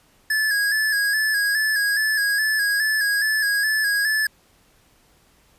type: tone with vibrato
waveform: square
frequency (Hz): 1693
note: G#6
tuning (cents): +33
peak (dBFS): -19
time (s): 0.3-4.27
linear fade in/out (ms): 5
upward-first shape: square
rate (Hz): 2.4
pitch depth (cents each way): 46
effects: pink hiss -58 dBFS RMS until 5.58 s + resampled to 32000 Hz